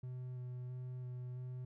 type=tone with vibrato; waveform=triangle; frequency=125.6 Hz; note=B2; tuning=30 cents sharp; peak=-40 dBFS; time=0.03-1.65 s; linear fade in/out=5 ms; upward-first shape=square; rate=1.5 Hz; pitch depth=11 cents each way; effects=none